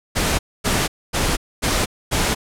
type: noise bursts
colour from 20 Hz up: pink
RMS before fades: -19 dBFS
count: 5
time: 0.15-2.35 s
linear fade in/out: 20 ms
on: 240 ms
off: 250 ms
effects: low-pass 11000 Hz 12 dB/octave